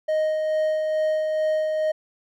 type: tone with tremolo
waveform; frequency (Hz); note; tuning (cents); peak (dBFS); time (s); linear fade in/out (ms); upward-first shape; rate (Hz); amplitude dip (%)
triangle; 622.3; D#5; 0; -17; 0.08-1.92; 10; sine; 2.3; 30
effects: none